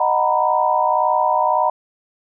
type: chord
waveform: sine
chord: B major seventh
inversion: first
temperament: just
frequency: 617.4 / 740.8 / 926 / 987.8 Hz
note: D#5 / F#5 / A#5 / B5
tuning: -14 / +2 / -12 / 0 cents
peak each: -21 / -20 / -19 / -19 dBFS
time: 0-1.7 s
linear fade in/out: 5 ms
effects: none